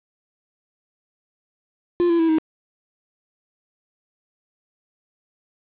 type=tone with pitch steps; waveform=triangle; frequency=349.2 / 337.9 / 326.9 / 316.4 Hz; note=F4 / E4 / E4 / D#4; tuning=0 / +43 / -14 / +29 cents; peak=-13 dBFS; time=2-2.384 s; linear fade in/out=0 ms; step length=96 ms; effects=resampled to 8000 Hz + 7-bit